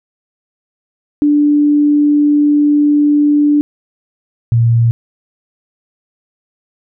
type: tone pair in turn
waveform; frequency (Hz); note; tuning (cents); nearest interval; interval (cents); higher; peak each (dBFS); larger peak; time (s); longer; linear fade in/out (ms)
sine; 293.7 / 116.55; D4 / A#2; 0 / 0; octave + major third; 1600; first; -7; neither; 1.22-3.61 / 4.52-4.91; first; 0
effects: none